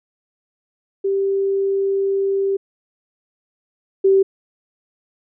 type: tone pair in turn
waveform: sine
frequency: 392 / 387.5 Hz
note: G4 / G4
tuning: 0 / -20 cents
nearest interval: unison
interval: 20 cents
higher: first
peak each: -16 / -10 dBFS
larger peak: second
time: 1.04-2.57 / 4.04-4.23 s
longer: first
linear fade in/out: 10 ms
effects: none